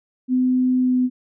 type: tone with pitch glide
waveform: sine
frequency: 254.2 to 252.2 Hz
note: C4 to B3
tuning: -50 to +36 cents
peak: -15 dBFS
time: 0.28-1.1 s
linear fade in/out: 50 ms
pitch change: -14 cents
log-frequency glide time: 0.79-0.97 s
effects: none